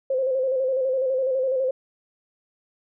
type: tone with vibrato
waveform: sine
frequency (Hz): 523.3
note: C5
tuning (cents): 0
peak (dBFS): -20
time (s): 0.1-1.71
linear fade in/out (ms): 5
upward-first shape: square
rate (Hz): 12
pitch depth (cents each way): 43
effects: none